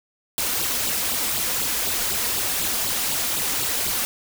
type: noise with flanger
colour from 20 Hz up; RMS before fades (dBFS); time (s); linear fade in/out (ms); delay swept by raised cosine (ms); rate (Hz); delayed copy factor
white; -24; 0.38-4.05; 0; 0.24 to 4.24; 4; +0.7
effects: none